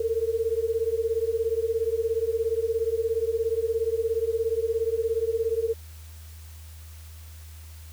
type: beating tone pair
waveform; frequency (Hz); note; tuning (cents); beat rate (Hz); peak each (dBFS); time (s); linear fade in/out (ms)
sine; 445.2 / 462.2; A4 / A#4; +20 / -15; 17; -26 / -26; 0-5.74; 5
effects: added 79 Hz sine -41 dBFS peak until 7.92 s + white hiss -52 dBFS RMS until 7.92 s